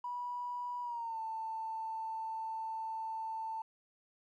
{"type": "tone with pitch glide", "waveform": "triangle", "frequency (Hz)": [976, 889.8], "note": ["B5", "A5"], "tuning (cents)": [-21, 19], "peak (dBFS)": -33, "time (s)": [0.04, 3.62], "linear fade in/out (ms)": 5, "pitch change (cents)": -160, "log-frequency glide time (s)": [0.82, 1.19], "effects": ["tanh soft clip ceiling -35 dBFS"]}